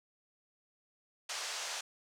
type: band-pass noise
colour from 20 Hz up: white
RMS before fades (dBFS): -40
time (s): 1.29-1.81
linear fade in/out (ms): 5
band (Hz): 550 to 7100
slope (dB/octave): 24
effects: none